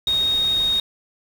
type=tone in noise; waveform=sine; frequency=3729 Hz; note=A#7; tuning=in tune; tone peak=-17 dBFS; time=0.07-0.8 s; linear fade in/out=2 ms; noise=pink; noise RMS=-35 dBFS; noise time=0.07-0.8 s; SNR=+15 dB; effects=none

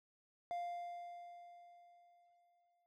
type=tone with exponential decay; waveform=triangle; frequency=698.5 Hz; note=F5; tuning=in tune; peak=-36 dBFS; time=0.51-2.86 s; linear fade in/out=0 ms; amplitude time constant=510 ms; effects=none

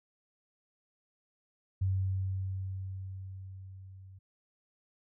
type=tone with level ramp; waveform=sine; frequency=95.1 Hz; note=F#2; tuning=48 cents sharp; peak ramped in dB=-26 to -49 dBFS; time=1.81-4.19 s; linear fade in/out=10 ms; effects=none

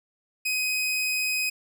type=tone; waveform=sawtooth; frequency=2514 Hz; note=D#7; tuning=17 cents sharp; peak=-21 dBFS; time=0.45-1.5 s; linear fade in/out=10 ms; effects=none

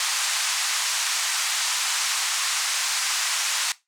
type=band-pass noise; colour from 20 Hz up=white; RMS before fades=-25 dBFS; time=0-3.72 s; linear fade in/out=2 ms; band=900 to 8300 Hz; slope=24 dB/octave; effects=noise-tail reverb RT60 0.2 s tail -18 dB re dry

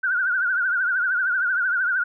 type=tone with vibrato; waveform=sine; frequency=1480 Hz; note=F#6; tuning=in tune; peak=-19 dBFS; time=0.03-2.04 s; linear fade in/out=10 ms; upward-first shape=triangle; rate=13 Hz; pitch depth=120 cents each way; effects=none

